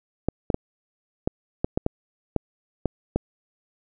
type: clicks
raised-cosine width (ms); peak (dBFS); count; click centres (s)
2; -8; 10; 0.286 / 0.502 / 0.544 / 1.275 / 1.645 / 1.775 / 1.864 / 2.363 / 2.857 / 3.16
effects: none